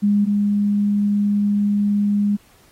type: tone pair in turn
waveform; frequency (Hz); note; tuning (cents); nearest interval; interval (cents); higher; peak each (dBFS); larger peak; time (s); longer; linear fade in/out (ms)
sine; 204.7 / 204.7; G#3 / G#3; -25 / -25; unison; 0; neither; -13 / -15; first; 0.02-0.26 / 0.26-2.37; second; 20
effects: pink hiss -54 dBFS RMS until 2.71 s + AAC 48 kbps